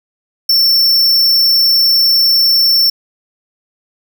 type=tone; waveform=square; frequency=5410 Hz; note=E8; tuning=44 cents sharp; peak=-8 dBFS; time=0.49-2.9 s; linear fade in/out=5 ms; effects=none